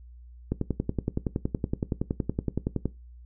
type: click train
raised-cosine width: 3 ms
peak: -13 dBFS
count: 26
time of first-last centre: 0.52-2.856 s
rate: 10.7 Hz
effects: noise-tail reverb RT60 0.2 s tail -18 dB re dry + added 60 Hz sine -45 dBFS peak until 3.25 s